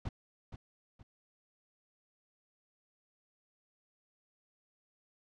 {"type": "noise with echo", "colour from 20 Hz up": "brown", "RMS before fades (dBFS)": -37, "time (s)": [0.05, 0.09], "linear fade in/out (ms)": 5, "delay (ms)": 470, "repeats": 2, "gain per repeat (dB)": -9, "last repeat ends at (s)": 1.03, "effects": ["low-pass 5000 Hz 12 dB/octave"]}